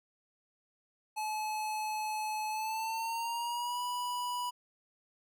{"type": "tone with pitch glide", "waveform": "square", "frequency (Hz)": [859, 981], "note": ["A5", "B5"], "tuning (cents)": [-42, -12], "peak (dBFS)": -34, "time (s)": [1.16, 4.51], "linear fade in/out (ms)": 20, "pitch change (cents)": 230, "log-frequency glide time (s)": [2.49, 3.81], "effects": []}